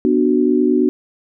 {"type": "chord", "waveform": "sine", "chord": "B minor", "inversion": "none", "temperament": "just", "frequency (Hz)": [246.9, 296.3, 370.4], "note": ["B3", "D4", "F#4"], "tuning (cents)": [0, 15, 2], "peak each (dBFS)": -16, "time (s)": [0.05, 0.89], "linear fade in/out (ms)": 0, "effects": []}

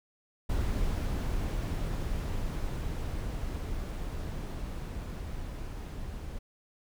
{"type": "noise with level ramp", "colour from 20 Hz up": "brown", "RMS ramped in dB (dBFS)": [-30, -39], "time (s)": [0.49, 6.39], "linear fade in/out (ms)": 10, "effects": []}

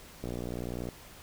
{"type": "click train", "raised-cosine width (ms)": 2, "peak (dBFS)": -23, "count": 40, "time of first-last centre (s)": [0.24, 0.888], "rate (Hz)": 60.2, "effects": ["pink hiss -51 dBFS RMS until 1.22 s"]}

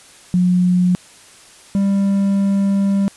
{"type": "tone pair in turn", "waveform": ["sine", "triangle"], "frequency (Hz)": [180, 197.6], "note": ["F#3", "G3"], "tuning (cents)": [-47, 14], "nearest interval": "major second", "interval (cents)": 161, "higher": "second", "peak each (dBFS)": -11, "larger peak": "neither", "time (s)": [[0.34, 0.95], [1.75, 3.08]], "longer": "second", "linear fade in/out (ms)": 0, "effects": ["white hiss -44 dBFS RMS until 3.16 s", "resampled to 24000 Hz"]}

